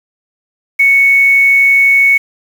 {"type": "tone with quantisation", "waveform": "sine", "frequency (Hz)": 2217, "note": "C#7", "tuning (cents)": 0, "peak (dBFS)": -5, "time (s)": [0.79, 2.18], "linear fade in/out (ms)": 10, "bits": 5, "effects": []}